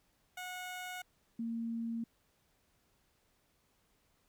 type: tone pair in turn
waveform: 15% pulse / sine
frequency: 730 / 229.9 Hz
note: F#5 / A#3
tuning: -24 / -24 cents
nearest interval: octave + minor sixth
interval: 2000 cents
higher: first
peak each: -35 / -35 dBFS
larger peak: neither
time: 0.37-1.02 / 1.39-2.04 s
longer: neither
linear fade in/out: 5 ms
effects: pink hiss -74 dBFS RMS until 4.28 s